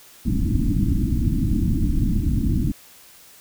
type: low-pass noise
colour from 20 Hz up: pink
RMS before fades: -20 dBFS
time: 0.25-2.72 s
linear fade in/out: 10 ms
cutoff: 320 Hz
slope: 96 dB/octave
effects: white hiss -48 dBFS RMS until 3.4 s